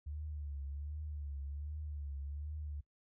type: tone with vibrato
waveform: sine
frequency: 72.8 Hz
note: D2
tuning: 15 cents flat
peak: -40 dBFS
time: 0.06-2.81 s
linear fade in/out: 10 ms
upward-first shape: triangle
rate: 1.3 Hz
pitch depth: 92 cents each way
effects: noise-tail reverb RT60 0.1 s tail -20 dB re dry